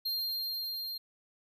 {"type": "tone with level ramp", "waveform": "square", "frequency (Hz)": 4197, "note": "C8", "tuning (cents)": 5, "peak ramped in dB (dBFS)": [-31, -37], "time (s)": [0.05, 0.98], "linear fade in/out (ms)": 10, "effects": []}